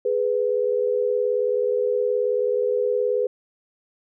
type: tone pair together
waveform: sine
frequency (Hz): 417.1 / 496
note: G#4 / B4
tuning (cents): +7 / +7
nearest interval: minor third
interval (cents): 300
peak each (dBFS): -23 / -21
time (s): 0.05-3.27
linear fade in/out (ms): 5
effects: none